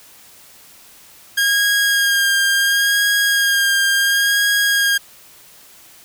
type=tone with vibrato; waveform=sawtooth; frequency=1622 Hz; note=G#6; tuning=41 cents flat; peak=-10 dBFS; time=1.37-4.98 s; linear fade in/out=10 ms; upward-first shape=sine; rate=0.71 Hz; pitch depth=21 cents each way; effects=white hiss -45 dBFS RMS until 6.04 s